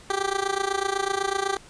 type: tone with amplitude modulation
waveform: 15% pulse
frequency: 392 Hz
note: G4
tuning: in tune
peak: -14 dBFS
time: 0.1-1.57 s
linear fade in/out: 2 ms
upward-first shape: sine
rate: 28 Hz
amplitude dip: 85%
effects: pink hiss -49 dBFS RMS until 1.69 s + resampled to 22050 Hz